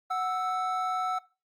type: tone pair together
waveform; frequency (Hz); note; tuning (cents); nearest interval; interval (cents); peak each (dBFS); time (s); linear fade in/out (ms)
triangle; 740 / 1318.5; F#5 / E6; 0 / 0; minor seventh; 1000; -28; 0.1-1.19; 10
effects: noise-tail reverb RT60 0.3 s tail -20 dB re dry + Opus 32 kbps